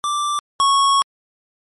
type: tone pair in turn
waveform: square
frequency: 1174.7 / 1104.4 Hz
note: D6 / C#6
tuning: 0 / -7 cents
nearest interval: minor second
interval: 107 cents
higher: first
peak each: -19 / -13 dBFS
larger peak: second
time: 0.04-0.39 / 0.6-1.02 s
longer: second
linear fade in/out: 0 ms
effects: MP3 48 kbps